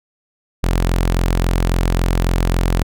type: tone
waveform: sawtooth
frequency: 43.65 Hz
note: F1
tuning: in tune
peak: -10 dBFS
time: 0.63-2.83 s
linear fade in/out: 10 ms
effects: none